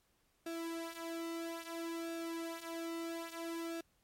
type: tone with flanger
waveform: sawtooth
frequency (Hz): 332.4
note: E4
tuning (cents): +15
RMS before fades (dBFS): -42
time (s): 0.46-3.81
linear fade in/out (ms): 5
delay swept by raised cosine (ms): 0.95 to 4.25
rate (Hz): 0.6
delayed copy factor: -0.75
effects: pink hiss -75 dBFS RMS until 4.03 s + MP3 64 kbps